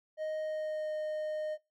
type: tone with pitch glide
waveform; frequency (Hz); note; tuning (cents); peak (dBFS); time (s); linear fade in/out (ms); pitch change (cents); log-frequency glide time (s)
triangle; 622.3 to 615.2; D#5 to D#5; 0 to -20; -31; 0.17-1.58; 50; -20; 0.4-0.93
effects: noise-tail reverb RT60 0.2 s tail -19 dB re dry